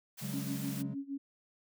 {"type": "high-pass noise", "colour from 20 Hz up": "white", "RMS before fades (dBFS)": -46, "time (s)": [0.17, 0.83], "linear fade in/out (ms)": 20, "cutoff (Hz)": 450, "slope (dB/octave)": 12}
{"type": "chord", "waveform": "triangle", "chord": "C# suspended fourth", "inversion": "none", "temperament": "just", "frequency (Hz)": [138.59, 184.79, 207.9], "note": ["C#3", "F#3", "G#3"], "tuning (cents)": [0, -2, 2], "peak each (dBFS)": [-38, -40, -39], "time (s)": [0.21, 0.95], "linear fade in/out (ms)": 20}
{"type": "tone with tremolo", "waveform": "sine", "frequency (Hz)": 277.1, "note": "C#4", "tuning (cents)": -1, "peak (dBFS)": -34, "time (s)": [0.33, 1.18], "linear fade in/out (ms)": 10, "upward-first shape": "sine", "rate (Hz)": 6.5, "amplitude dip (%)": 90}
{"effects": []}